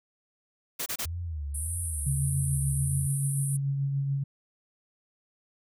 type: noise bursts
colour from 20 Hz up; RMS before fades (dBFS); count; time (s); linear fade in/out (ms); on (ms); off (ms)
white; -32; 3; 0.79-1.058; 10; 72; 26
type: tone with vibrato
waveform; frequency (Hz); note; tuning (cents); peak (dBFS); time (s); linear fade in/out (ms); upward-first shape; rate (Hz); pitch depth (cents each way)
sine; 78.7; D#2; +20; -31; 1.05-3.07; 5; sine; 1.7; 180
type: band-pass noise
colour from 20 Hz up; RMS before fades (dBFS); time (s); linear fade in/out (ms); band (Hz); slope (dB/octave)
pink; -36; 1.54-3.57; 10; 9000 to 11000; 96
type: tone with tremolo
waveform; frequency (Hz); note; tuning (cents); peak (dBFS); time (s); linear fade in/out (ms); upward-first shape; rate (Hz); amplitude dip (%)
sine; 138.59; C#3; 0; -24; 2.06-4.24; 10; triangle; 6.9; 35
effects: none